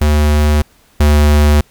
square tone pair in turn, 74.8 / 74.2 Hz, D2 / D2, +32 / +18 cents, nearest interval unison, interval 14 cents, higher first, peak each -9 / -7 dBFS, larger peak second, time 0.01-0.62 / 1-1.61 s, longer neither, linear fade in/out 5 ms, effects pink hiss -50 dBFS RMS until 1.7 s

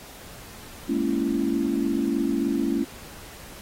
sine chord, A# half-diminished seventh, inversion third, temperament just, 209.8 / 233.1 / 279.7 / 335.6 Hz, G#3 / A#3 / C#4 / E4, +18 / 0 / +16 / +31 cents, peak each -29 / -28 / -25 / -27 dBFS, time 0.88-2.85 s, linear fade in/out 20 ms, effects pink hiss -44 dBFS RMS until 3.61 s + AAC 48 kbps

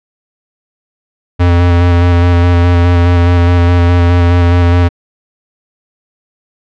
square tone with vibrato, 87.31 Hz, F2, in tune, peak -6 dBFS, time 1.39-4.89 s, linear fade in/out 20 ms, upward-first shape square, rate 4.8 Hz, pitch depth 17 cents each way, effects low-pass 3000 Hz 12 dB/octave

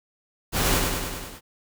pink noise with echo, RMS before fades -23 dBFS, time 0.52-0.81 s, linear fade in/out 50 ms, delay 100 ms, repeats 6, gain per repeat -3 dB, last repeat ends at 1.41 s, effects none

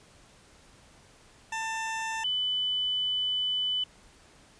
20% pulse / sine tone pair in turn, 892 / 3000 Hz, A5 / F#7, +23 / +23 cents, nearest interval octave + major sixth, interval 2100 cents, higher second, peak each -26 / -26 dBFS, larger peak neither, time 1.52-2.24 / 2.24-3.84 s, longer second, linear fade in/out 5 ms, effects pink hiss -57 dBFS RMS until 4.59 s + resampled to 22050 Hz

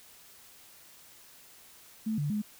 sine tone with pitch steps, 218.9 / 146 / 210.1 Hz, A3 / D3 / G#3, -9 / -10 / +20 cents, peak -28 dBFS, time 2.06-2.42 s, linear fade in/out 10 ms, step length 120 ms, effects white hiss -55 dBFS RMS until 2.59 s

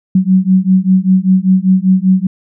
sine beating tone pair, 185 / 190.1 Hz, F#3 / F#3, 0 / +47 cents, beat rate 5.1 Hz, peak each -10 dBFS, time 0.15-2.27 s, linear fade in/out 5 ms, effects none

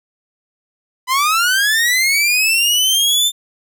sawtooth linear sweep, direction up, 992 to 3594 Hz, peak -9 dBFS, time 1.07-3.32 s, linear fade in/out 50 ms, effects none

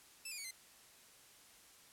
10% pulse tone with pitch steps, 2637 / 2432 / 2243 / 2069 Hz, E7 / D#7 / C#7 / C7, 0 / -40 / +20 / -20 cents, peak -35 dBFS, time 0.25-0.51 s, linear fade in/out 5 ms, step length 65 ms, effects white hiss -62 dBFS RMS until 1.92 s + low-pass 12000 Hz 12 dB/octave

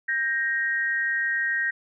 sine tone pair together, 1585 / 1873.5 Hz, G6 / A#6, +19 / +8 cents, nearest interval minor third, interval 289 cents, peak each -27 / -24 dBFS, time 0.08-1.71 s, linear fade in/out 10 ms, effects none

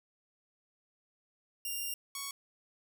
5% pulse tone pair in turn, 2794 / 1113 Hz, F7 / C#6, 0 / +7 cents, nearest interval octave + major third, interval 1593 cents, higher first, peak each -26 dBFS, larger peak neither, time 1.65-1.94 / 2.15-2.31 s, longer first, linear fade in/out 2 ms, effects none

